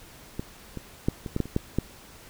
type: clicks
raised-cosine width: 3 ms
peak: -17 / -21 / -9 / -20 / -13 / -11 / -26 / -10 / -10 dBFS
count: 9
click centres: 0.395 / 0.773 / 1.085 / 1.262 / 1.364 / 1.403 / 1.456 / 1.564 / 1.786 s
effects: pink hiss -49 dBFS RMS until 2.29 s